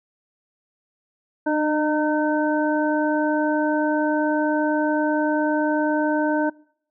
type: harmonic tone with a mistuned harmonic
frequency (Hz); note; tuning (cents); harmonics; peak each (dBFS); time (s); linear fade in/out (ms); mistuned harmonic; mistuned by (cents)
305.2; D#4; -33; 1 / 2 / 3 / 5; -21 / -24 / -26 / -28; 1.46-6.5; 10; 1; -20
effects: noise-tail reverb RT60 0.6 s tail -24 dB re dry